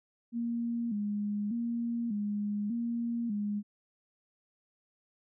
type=tone with vibrato; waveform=sine; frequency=220.1 Hz; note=A3; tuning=1 cent sharp; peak=-30 dBFS; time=0.32-3.63 s; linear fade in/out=50 ms; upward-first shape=square; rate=0.84 Hz; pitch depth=110 cents each way; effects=none